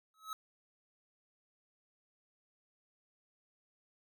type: tone with exponential growth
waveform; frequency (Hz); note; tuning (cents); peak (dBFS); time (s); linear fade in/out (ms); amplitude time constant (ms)
square; 1286; E6; -43; -36; 0.14-0.33; 1; 41
effects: none